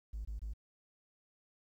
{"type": "tone bursts", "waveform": "triangle", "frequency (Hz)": 53.4, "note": "G#1", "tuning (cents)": 49, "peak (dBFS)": -35, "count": 3, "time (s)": [0.13, 0.536], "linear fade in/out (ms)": 10, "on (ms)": 120, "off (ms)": 23, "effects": ["tanh soft clip ceiling -34 dBFS", "12-bit"]}